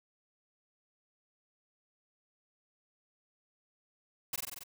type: noise with echo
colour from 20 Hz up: white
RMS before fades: -35 dBFS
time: 4.33-4.36 s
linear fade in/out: 5 ms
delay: 46 ms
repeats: 6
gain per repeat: -2 dB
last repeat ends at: 4.636 s
effects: none